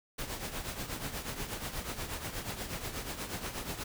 pink noise with tremolo, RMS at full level -36 dBFS, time 0.18-3.84 s, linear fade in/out 10 ms, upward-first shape triangle, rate 8.3 Hz, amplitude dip 70%, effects none

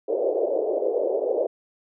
white band-pass noise, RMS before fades -24 dBFS, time 0.08-1.47 s, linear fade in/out 10 ms, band 370 to 600 Hz, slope 48 dB/octave, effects none

